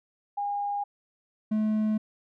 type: tone pair in turn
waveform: sine / triangle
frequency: 813 / 215.3 Hz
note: G#5 / A3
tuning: -37 / -37 cents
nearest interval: octave + major seventh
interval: 2300 cents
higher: first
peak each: -27 / -21 dBFS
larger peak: second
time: 0.37-0.84 / 1.51-1.98 s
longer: neither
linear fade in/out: 10 ms
effects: none